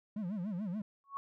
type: tone with vibrato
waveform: triangle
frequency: 194.1 Hz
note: G3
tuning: 17 cents flat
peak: -33 dBFS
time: 0.16-0.82 s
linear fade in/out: 5 ms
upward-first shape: sine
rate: 6.9 Hz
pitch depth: 220 cents each way
type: tone with exponential growth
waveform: sine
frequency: 1108.7 Hz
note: C#6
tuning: in tune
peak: -33 dBFS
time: 1.04-1.17 s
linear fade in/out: 0 ms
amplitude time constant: 27 ms
effects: none